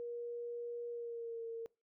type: tone with pitch glide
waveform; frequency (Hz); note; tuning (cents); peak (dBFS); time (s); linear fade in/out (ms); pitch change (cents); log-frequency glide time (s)
sine; 475.5 to 458; A#4 to A#4; +34 to -31; -40; 0-1.66; 0; -65; 0.89-1.44
effects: noise-tail reverb RT60 0.3 s tail -24 dB re dry